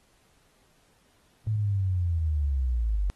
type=linear sweep; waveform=sine; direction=down; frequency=110 to 46.25 Hz; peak=-23 dBFS; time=1.47-3.1 s; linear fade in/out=0 ms; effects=pink hiss -65 dBFS RMS until 3.15 s + AAC 32 kbps